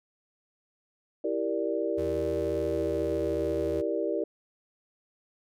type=chord; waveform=sine; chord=E half-diminished seventh; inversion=none; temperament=equal; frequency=329.6 / 392 / 466.2 / 587.3 Hz; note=E4 / G4 / Bb4 / D5; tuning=0 / 0 / 0 / 0 cents; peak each=-32 dBFS; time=1.24-4.24 s; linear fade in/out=5 ms
type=tone with pitch glide; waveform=35% pulse; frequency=82.41 to 79.56 Hz; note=E2 to D#2; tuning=0 to +39 cents; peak=-35 dBFS; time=1.97-3.82 s; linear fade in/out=20 ms; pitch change=-61 cents; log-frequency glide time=2.59-3.28 s
effects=none